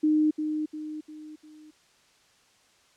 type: tone with echo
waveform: sine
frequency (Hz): 306.7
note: D#4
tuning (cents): -25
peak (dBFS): -19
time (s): 0.03-0.31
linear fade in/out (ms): 10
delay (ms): 350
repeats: 4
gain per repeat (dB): -7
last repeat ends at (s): 1.71
effects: white hiss -62 dBFS RMS until 2.96 s + low-pass 7000 Hz 12 dB/octave